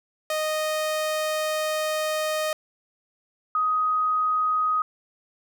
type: tone pair in turn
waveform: sawtooth / sine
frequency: 620 / 1253.3 Hz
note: D#5 / D#6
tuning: -6 / +12 cents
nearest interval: octave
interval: 1218 cents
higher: second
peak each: -20 dBFS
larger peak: neither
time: 0.3-2.53 / 3.55-4.82 s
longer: first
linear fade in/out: 2 ms
effects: none